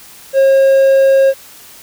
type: tone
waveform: triangle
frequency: 540 Hz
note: C#5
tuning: 45 cents flat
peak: -4 dBFS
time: 0.33-1.34 s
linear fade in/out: 50 ms
effects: white hiss -38 dBFS RMS until 1.82 s